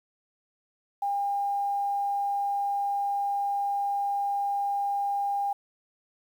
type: tone with quantisation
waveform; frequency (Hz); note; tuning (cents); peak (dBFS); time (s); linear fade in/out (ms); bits
sine; 804; G5; +44; -25; 1.02-5.53; 5; 9
effects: none